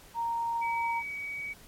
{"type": "tone", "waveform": "sine", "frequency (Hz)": 929, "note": "A#5", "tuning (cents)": -6, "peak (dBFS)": -28, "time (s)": [0.14, 1.03], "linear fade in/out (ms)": 50}
{"type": "tone with pitch glide", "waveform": "sine", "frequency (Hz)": [2286, 2265], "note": ["D7", "C#7"], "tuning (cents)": [-47, 37], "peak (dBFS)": -34, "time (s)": [0.61, 1.54], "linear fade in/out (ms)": 20, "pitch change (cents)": -16, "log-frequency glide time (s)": [0.83, 1.17]}
{"effects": ["pink hiss -54 dBFS RMS until 1.67 s", "MP3 64 kbps"]}